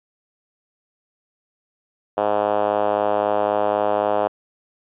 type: tone with band-pass filter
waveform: 5% pulse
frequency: 103.83 Hz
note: G#2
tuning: in tune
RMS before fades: -20 dBFS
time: 2.17-4.28 s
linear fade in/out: 10 ms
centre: 620 Hz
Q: 2.1
effects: resampled to 8000 Hz